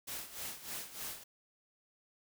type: noise with tremolo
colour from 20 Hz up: white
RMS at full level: -41 dBFS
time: 0.07-1.24 s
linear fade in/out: 10 ms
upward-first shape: sine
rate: 3.3 Hz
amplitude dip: 75%
effects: none